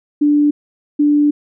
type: tone bursts at uneven times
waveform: sine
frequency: 293.7 Hz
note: D4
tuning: in tune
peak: -9 dBFS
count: 2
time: 0.21-0.51 / 0.99-1.31 s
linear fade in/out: 10 ms
effects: none